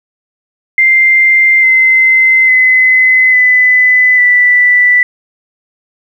sine tone with pitch steps, 2093 / 2063 / 2033 / 2004 / 1975.5 Hz, C7 / C7 / B6 / B6 / B6, 0 / -25 / +50 / +25 / 0 cents, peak -4 dBFS, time 0.78-5.03 s, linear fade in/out 2 ms, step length 850 ms, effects 7-bit

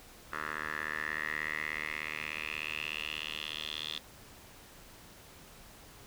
10% pulse tone with band-pass filter sweep, 76.6 Hz, D#2, 27 cents flat, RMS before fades -38 dBFS, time 0.32-3.99 s, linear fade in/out 10 ms, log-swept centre 1500 to 3500 Hz, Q 6.4, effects pink hiss -54 dBFS RMS until 6.06 s

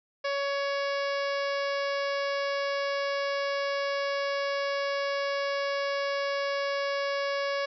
harmonic tone, 560 Hz, C#5, 18 cents sharp, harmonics 1 / 2 / 3 / 4 / 5 / 6 / 7 / 8 / 9 / 10, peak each -29 / -35 / -36 / -39 / -43 / -46 / -47 / -46 / -43 / -50 dBFS, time 0.24-7.66 s, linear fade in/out 10 ms, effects none

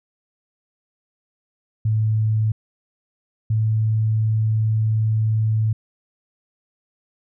sine tone pair in turn, 109.1 / 109.65 Hz, A2 / A2, -14 / -6 cents, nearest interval unison, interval 8 cents, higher second, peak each -16 dBFS, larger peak neither, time 1.85-2.52 / 3.5-5.73 s, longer second, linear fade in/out 5 ms, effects none

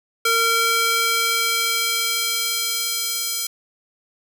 square tone with high-pass filter sweep, 458.6 Hz, A#4, 28 cents flat, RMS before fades -21 dBFS, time 0.25-3.47 s, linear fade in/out 5 ms, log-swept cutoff 1100 to 5100 Hz, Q 0.83, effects 7-bit

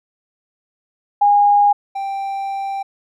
sine / triangle tone pair in turn, 818 / 785.6 Hz, G#5 / G5, -26 / +4 cents, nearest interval minor second, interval 70 cents, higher first, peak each -9 / -19 dBFS, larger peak first, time 1.21-1.73 / 1.95-2.83 s, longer second, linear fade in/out 10 ms, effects none

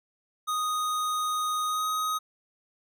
square tone with pitch glide, 1243 to 1256 Hz, D#6 to D#6, -2 to +16 cents, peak -27 dBFS, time 0.47-2.19 s, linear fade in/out 20 ms, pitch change +18 cents, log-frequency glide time 1.67-1.85 s, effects none

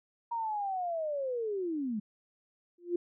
sine linear sweep, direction down, 947 to 200 Hz, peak -31 dBFS, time 0.31-2 s, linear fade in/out 10 ms
sine tone with exponential growth, 349.2 Hz, F4, in tune, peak -24 dBFS, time 2.78-2.96 s, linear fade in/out 5 ms, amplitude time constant 39 ms
effects none

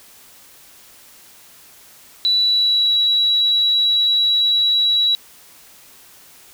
sine tone with pitch glide, 3951 to 3903 Hz, B7 to B7, 0 to -21 cents, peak -13 dBFS, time 2.25-5.15 s, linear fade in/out 0 ms, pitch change -21 cents, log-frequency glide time 2.37-2.91 s, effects white hiss -46 dBFS RMS until 6.53 s

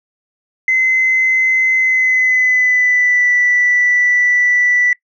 sine tone with pitch glide, 2052 to 1969.5 Hz, C7 to B6, -34 to -5 cents, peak -9 dBFS, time 0.68-4.93 s, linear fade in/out 2 ms, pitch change -71 cents, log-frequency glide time 1.77-3.31 s, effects noise-tail reverb RT60 0.1 s tail -22 dB re dry + tanh soft clip ceiling -5 dBFS

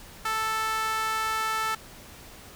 sawtooth tone with high-pass filter, 440 Hz, A4, in tune, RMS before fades -28 dBFS, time 0.25-1.75 s, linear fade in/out 5 ms, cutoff 1200 Hz, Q 2.9, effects pink hiss -47 dBFS RMS until 2.55 s

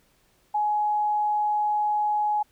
sine tone, 840 Hz, G#5, 19 cents sharp, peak -21 dBFS, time 0.54-2.43 s, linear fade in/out 10 ms, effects pink hiss -64 dBFS RMS until 2.51 s

